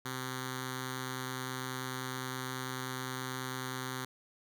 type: tone with notch filter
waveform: 5% pulse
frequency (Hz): 129.4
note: C3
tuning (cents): -19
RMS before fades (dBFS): -39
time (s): 0.05-4.05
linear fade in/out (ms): 5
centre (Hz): 620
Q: 0.91
effects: none